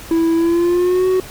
triangle tone with pitch glide, 329.6 to 372.1 Hz, E4 to F#4, 0 to +10 cents, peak -10 dBFS, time 0.11-1.2 s, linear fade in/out 2 ms, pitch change +210 cents, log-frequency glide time 0.35-1.07 s, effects pink hiss -35 dBFS RMS until 1.3 s

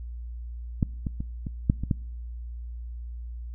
clicks, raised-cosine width 5 ms, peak -9 / -16 / -19 / -19 / -7 / -18 / -10 dBFS, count 7, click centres 0.828 / 1.068 / 1.205 / 1.468 / 1.699 / 1.836 / 1.912 s, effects noise-tail reverb RT60 0.8 s tail -25 dB re dry + added 59 Hz sine -34 dBFS peak until 3.54 s

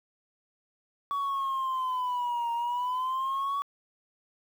sine linear two-way sweep, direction down then up, 1132 to 932.3 to 1132 Hz, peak -25 dBFS, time 1.11-3.62 s, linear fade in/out 0 ms, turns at 2.52 s, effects tanh soft clip ceiling -26 dBFS + 9-bit

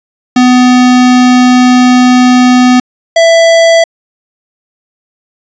square tone pair in turn, 250.1 / 663.5 Hz, B3 / E5, +22 / +11 cents, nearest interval octave + perfect fourth, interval 1689 cents, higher second, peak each -3 dBFS, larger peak neither, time 0.36-2.8 / 3.16-3.84 s, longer first, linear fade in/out 5 ms, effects resampled to 16000 Hz + 7-bit

